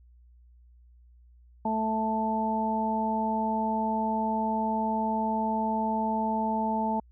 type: harmonic tone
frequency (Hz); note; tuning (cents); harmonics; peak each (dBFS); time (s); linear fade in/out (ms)
220; A3; 0; 1 / 2 / 3 / 4; -29 / -38 / -34 / -28; 1.65-7; 5
effects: added 60 Hz sine -53 dBFS peak until 7.11 s